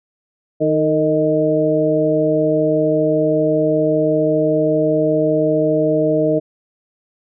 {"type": "harmonic tone with a mistuned harmonic", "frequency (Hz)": 155.56, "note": "D#3", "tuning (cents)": 0, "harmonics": [1, 2, 3, 4], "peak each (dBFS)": [-23, -18, -18, -17], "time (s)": [0.6, 6.4], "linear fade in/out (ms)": 20, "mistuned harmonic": 3, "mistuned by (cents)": -39, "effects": []}